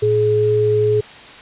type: tone pair together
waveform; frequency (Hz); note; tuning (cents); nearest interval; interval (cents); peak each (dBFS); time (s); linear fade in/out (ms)
sine; 112.2 / 422.3; A2 / G#4; +34 / +29; octave + major seventh; 2295; -20 / -13; 0.02-1.01; 10
effects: white hiss -38 dBFS RMS until 1.41 s + resampled to 8000 Hz